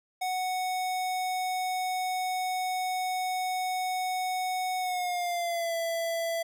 square tone with pitch glide, 740 to 666.9 Hz, F#5 to E5, 0 to +20 cents, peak -29 dBFS, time 0.21-6.43 s, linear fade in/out 10 ms, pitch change -180 cents, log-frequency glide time 4.79-5.75 s, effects none

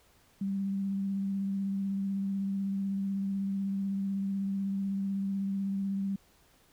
sine tone with vibrato, 196 Hz, G3, in tune, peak -29 dBFS, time 0.41-6.16 s, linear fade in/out 5 ms, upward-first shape triangle, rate 16 Hz, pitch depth 20 cents each way, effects pink hiss -64 dBFS RMS until 6.72 s

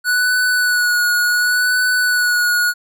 square tone with vibrato, 1472 Hz, F#6, 9 cents flat, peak -14 dBFS, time 0.04-2.74 s, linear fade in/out 50 ms, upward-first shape sine, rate 0.69 Hz, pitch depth 27 cents each way, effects none

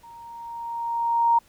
sine tone with level ramp, 932.3 Hz, A#5, in tune, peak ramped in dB -43 to -14 dBFS, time 0.03-1.39 s, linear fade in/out 10 ms, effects pink hiss -58 dBFS RMS until 1.48 s

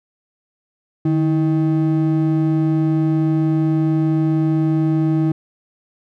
triangle ring-modulated tone, 236.1 Hz, A#3, 22 cents sharp, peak -9 dBFS, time 1.05-5.32 s, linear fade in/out 5 ms, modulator 83.9 Hz, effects none

